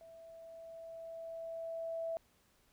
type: tone with level ramp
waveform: sine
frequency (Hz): 659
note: E5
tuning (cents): -1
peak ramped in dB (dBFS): -53 to -35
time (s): 0.01-2.17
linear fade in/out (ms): 0
effects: pink hiss -71 dBFS RMS until 2.72 s